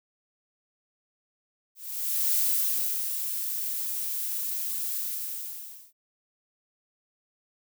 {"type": "noise with ADSR envelope", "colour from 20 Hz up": "violet", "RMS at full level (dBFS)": -24, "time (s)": [1.75, 5.93], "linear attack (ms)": 600, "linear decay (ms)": 750, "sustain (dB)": -7, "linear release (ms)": 940, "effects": []}